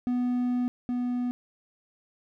triangle tone pair in turn, 246.9 / 246 Hz, B3 / B3, 0 / -7 cents, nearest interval unison, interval 7 cents, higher first, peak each -22 / -24 dBFS, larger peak first, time 0.07-0.68 / 0.89-1.31 s, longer first, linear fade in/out 0 ms, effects none

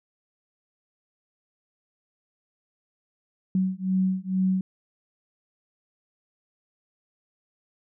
sine beating tone pair, 186.6 / 188.8 Hz, F#3 / F#3, +15 / +35 cents, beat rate 2.2 Hz, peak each -25 / -25 dBFS, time 3.55-4.61 s, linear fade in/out 2 ms, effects none

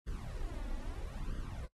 brown noise with flanger, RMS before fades -40 dBFS, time 0.06-1.67 s, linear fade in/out 20 ms, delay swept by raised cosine 0.62 to 3.62 ms, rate 0.77 Hz, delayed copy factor +0.8, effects noise-tail reverb RT60 0.1 s tail -17 dB re dry + AAC 32 kbps

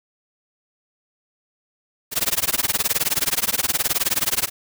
white noise with tremolo, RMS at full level -18 dBFS, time 2.11-4.5 s, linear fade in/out 50 ms, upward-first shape sine, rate 19 Hz, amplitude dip 100%, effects none

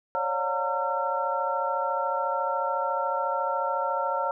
sine tone cluster, 546 / 580 / 717 / 915 / 1356 Hz, C#5 / D5 / F5 / A#5 / E6, -26 / -22 / +45 / -32 / +49 cents, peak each -31 / -34 / -34 / -28 / -31 dBFS, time 0.15-4.31 s, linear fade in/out 0 ms, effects none

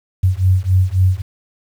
sine beating tone pair, 91.3 / 95 Hz, F#2 / F#2, -23 / +46 cents, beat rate 3.7 Hz, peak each -14 dBFS, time 0.23-1.22 s, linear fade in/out 10 ms, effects 7-bit

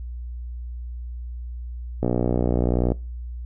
click train, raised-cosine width 2 ms, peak -8 dBFS, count 55, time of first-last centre 2.03-2.92 s, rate 60.7 Hz, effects noise-tail reverb RT60 0.3 s tail -23 dB re dry + added 60 Hz sine -30 dBFS peak until 3.45 s

